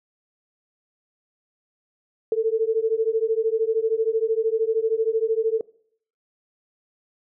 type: beating tone pair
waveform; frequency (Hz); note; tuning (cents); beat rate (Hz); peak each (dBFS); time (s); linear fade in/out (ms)
sine; 440 / 453; A4 / A#4; 0 / -50; 13; -22; 2.32-5.61; 2
effects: noise-tail reverb RT60 0.6 s tail -22 dB re dry